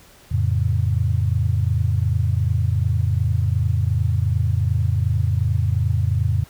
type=chord; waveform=sine; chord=F augmented; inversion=none; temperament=equal; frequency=87.31 / 110 / 138.59 Hz; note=F2 / A2 / C#3; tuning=0 / 0 / 0 cents; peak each=-20 / -20 / -24 dBFS; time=0.31-6.44 s; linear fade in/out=10 ms; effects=pink hiss -49 dBFS RMS until 6.49 s